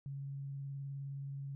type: tone with vibrato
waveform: sine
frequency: 138.59 Hz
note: C#3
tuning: in tune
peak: -40 dBFS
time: 0.06-1.55 s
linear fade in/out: 0 ms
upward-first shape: triangle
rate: 19 Hz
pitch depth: 21 cents each way
effects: none